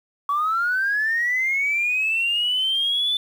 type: linear sweep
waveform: sine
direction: up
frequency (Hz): 1124 to 3520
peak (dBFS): -18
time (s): 0.29-3.17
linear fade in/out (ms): 2
effects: tanh soft clip ceiling -15 dBFS + 8-bit